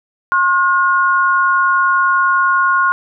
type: tone pair together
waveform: sine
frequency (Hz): 1075 / 1435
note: C6 / F6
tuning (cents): +47 / +47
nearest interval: perfect fourth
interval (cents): 500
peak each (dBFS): -13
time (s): 0.32-2.92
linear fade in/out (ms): 0
effects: none